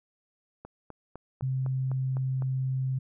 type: click train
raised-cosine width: 1 ms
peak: -28 dBFS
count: 8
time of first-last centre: 0.65-2.422 s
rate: 3.95 Hz
type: tone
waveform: sine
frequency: 131.2 Hz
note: C3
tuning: 5 cents sharp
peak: -26 dBFS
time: 1.42-2.99 s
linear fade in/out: 10 ms
effects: none